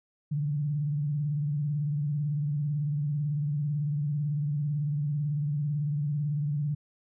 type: tone with vibrato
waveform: sine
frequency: 146.83 Hz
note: D3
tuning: in tune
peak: -26 dBFS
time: 0.31-6.75 s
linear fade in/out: 10 ms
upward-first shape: sine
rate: 18 Hz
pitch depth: 86 cents each way
effects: none